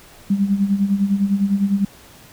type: tone with tremolo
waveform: sine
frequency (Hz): 198.7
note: G3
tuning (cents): +24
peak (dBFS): -12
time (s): 0.3-1.85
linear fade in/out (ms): 5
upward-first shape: sine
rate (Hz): 9.9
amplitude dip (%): 70
effects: pink hiss -45 dBFS RMS until 2.32 s